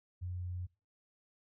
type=tone; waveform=sine; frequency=89.7 Hz; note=F2; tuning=47 cents sharp; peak=-37 dBFS; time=0.21-0.67 s; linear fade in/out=20 ms; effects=noise-tail reverb RT60 0.3 s tail -21 dB re dry